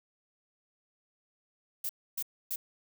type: noise bursts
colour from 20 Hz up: violet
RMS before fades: -34 dBFS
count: 3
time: 1.84-2.559 s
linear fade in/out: 5 ms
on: 53 ms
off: 280 ms
effects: none